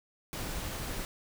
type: noise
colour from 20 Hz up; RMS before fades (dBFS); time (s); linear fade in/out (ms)
pink; -39; 0.33-1.05; 0
type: noise with tremolo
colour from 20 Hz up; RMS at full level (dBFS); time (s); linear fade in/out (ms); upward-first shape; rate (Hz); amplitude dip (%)
brown; -36; 0.39-1.02; 0; triangle; 12; 85
effects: none